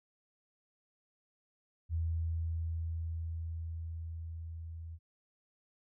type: tone with level ramp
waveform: sine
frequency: 82.2 Hz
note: E2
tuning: 4 cents flat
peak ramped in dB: -30 to -42 dBFS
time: 1.89-4.99 s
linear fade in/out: 50 ms
effects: none